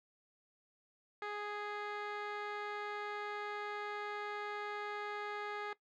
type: tone with low-pass filter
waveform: 15% pulse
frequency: 415 Hz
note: G#4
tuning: 1 cent flat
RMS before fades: -42 dBFS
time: 1.22-5.73 s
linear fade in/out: 2 ms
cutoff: 2600 Hz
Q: 1.9
effects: noise-tail reverb RT60 0.1 s tail -18 dB re dry